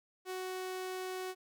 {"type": "tone", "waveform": "sawtooth", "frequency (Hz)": 371.5, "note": "F#4", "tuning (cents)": 7, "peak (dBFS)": -34, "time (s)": [0.25, 1.35], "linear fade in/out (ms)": 50, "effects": []}